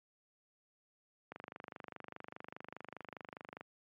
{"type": "click train", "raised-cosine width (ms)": 0.5, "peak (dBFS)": -30, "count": 58, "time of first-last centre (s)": [1.32, 3.609], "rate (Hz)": 24.9, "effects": ["high-pass 150 Hz 12 dB/octave", "MP3 96 kbps"]}